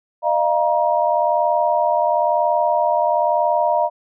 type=tone cluster; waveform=sine; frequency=610 / 691 / 947 Hz; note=D#5 / F5 / A#5; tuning=-34 / -19 / +27 cents; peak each=-19 dBFS; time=0.22-3.9 s; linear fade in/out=50 ms; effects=none